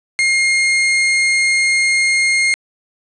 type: tone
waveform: 40% pulse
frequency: 2134 Hz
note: C7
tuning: 34 cents sharp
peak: -11 dBFS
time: 0.19-2.54 s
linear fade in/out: 0 ms
effects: resampled to 22050 Hz + 7-bit